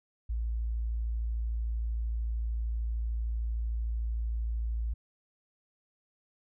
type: tone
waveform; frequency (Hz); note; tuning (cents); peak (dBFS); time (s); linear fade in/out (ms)
sine; 56.6; A1; +50; -29; 0.29-4.94; 10
effects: none